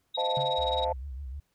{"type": "tone with tremolo", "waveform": "sine", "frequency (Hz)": 3800, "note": "A#7", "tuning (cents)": 33, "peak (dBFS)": -28, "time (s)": [0.14, 0.85], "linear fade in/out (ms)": 10, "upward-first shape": "sine", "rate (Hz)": 19, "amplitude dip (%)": 90}
{"type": "chord", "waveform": "sine", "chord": "F dominant seventh", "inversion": "second", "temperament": "equal with one note detuned", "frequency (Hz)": [518.4, 622.3, 698.5, 880], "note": ["C5", "Eb5", "F5", "A5"], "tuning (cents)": [-16, 0, 0, 0], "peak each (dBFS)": [-30, -33, -33, -29], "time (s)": [0.17, 0.93], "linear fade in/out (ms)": 10}
{"type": "tone with exponential decay", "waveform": "sine", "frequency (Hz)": 138.59, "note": "C#3", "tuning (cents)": 0, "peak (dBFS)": -29, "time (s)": [0.37, 0.72], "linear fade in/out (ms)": 2, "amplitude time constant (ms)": 74}
{"type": "tone with vibrato", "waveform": "sine", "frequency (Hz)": 67.1, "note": "C2", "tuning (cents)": 44, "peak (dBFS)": -35, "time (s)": [0.58, 1.4], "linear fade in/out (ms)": 5, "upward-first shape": "sine", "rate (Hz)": 6.7, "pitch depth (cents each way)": 130}
{"effects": ["tanh soft clip ceiling -17 dBFS", "pink hiss -74 dBFS RMS until 1.54 s"]}